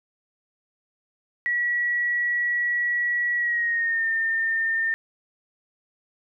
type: tone with pitch glide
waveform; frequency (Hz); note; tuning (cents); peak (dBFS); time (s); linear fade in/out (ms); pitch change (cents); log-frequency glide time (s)
sine; 1930 to 1811.2; B6 to A6; -40 to +50; -21; 1.46-4.94; 0; -110; 3.36-4.07
effects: none